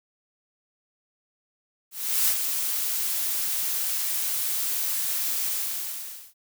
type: noise with ADSR envelope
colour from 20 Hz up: blue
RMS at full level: -21 dBFS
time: 1.91-6.34 s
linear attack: 370 ms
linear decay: 65 ms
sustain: -6 dB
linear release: 870 ms
effects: none